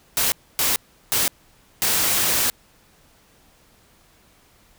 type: noise bursts at uneven times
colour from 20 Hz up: white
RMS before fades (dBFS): -20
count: 4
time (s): 0.17-0.32 / 0.59-0.76 / 1.12-1.28 / 1.82-2.5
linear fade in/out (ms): 0
effects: pink hiss -56 dBFS RMS until 4.78 s